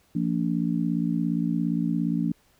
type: harmonic tone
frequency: 57.3 Hz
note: A#1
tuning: 29 cents flat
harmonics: 3 / 4 / 5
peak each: -26 / -27 / -28 dBFS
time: 0.15-2.32 s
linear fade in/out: 5 ms
effects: pink hiss -63 dBFS RMS until 2.59 s